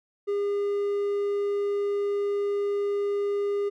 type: tone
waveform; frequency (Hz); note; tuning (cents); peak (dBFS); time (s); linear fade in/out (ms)
triangle; 405.5; G#4; -41; -22; 0.27-3.7; 20
effects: none